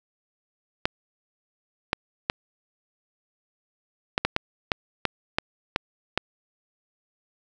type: clicks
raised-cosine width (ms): 0.3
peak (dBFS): -5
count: 11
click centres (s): 0.855 / 1.931 / 2.299 / 4.179 / 4.25 / 4.364 / 4.718 / 5.053 / 5.385 / 5.761 / 6.176
effects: none